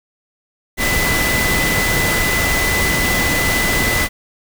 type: tone in noise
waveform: sine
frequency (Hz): 2003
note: B6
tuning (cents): +24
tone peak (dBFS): -18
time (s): 0.77-4.09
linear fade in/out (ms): 50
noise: pink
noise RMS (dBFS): -18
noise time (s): 0.77-4.09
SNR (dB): -3
effects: none